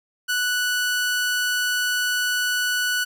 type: tone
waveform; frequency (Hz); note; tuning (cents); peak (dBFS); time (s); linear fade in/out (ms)
sawtooth; 1480; F#6; 0; -17; 0.28-3.05; 20
effects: none